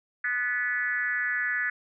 sine tone with frequency modulation, 1725 Hz, A6, 35 cents flat, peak -25 dBFS, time 0.24-1.7 s, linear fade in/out 5 ms, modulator 244 Hz, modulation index 1.1, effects none

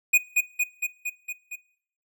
square tone with echo, 2473 Hz, D#7, 11 cents flat, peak -15 dBFS, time 0.13-0.18 s, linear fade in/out 10 ms, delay 230 ms, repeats 6, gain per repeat -3 dB, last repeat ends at 1.56 s, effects noise-tail reverb RT60 0.6 s tail -21 dB re dry

